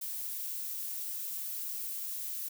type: noise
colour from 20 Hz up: violet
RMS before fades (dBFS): -38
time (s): 0.01-2.49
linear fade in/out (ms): 10
effects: none